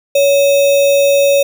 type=tone with sample-and-hold; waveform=sine; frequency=561 Hz; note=C#5; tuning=21 cents sharp; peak=-7 dBFS; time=0.15-1.43 s; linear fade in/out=5 ms; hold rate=3150 Hz; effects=none